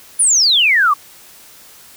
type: exponential sweep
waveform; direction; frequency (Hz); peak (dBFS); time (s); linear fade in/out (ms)
sine; down; 10290 to 1108.7; -9; 0.19-0.94; 10
effects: white hiss -42 dBFS RMS until 1.96 s